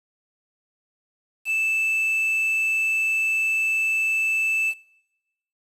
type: tone with quantisation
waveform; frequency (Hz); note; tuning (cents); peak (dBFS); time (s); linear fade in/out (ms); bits
triangle; 2637; E7; 0; -19; 1.45-4.74; 50; 7
effects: noise-tail reverb RT60 0.9 s tail -22 dB re dry + resampled to 32000 Hz